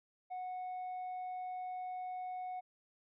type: tone with tanh clipping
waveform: sine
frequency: 735 Hz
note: F#5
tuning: 12 cents flat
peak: -40 dBFS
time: 0.3-2.61 s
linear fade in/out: 20 ms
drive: 2 dB
effects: none